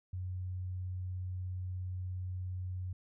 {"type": "tone", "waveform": "sine", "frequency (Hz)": 91.7, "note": "F#2", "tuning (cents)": -15, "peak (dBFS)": -36, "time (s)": [0.13, 2.93], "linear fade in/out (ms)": 5, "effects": []}